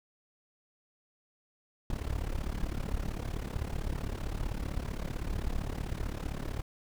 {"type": "noise with amplitude modulation", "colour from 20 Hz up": "brown", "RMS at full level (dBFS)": -31, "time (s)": [1.9, 6.62], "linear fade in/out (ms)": 2, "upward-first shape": "sine", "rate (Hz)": 35.6, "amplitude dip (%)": 85, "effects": []}